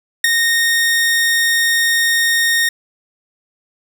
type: tone with ADSR envelope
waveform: sawtooth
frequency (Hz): 1850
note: A#6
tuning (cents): -14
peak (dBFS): -3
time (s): 0.24-2.69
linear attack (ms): 4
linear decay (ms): 10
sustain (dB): -6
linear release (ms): 5
effects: none